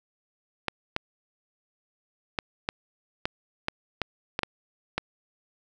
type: clicks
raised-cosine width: 0.3 ms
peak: -10 dBFS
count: 10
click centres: 0.683 / 0.964 / 2.388 / 2.689 / 3.255 / 3.684 / 4.017 / 4.391 / 4.433 / 4.98 s
effects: none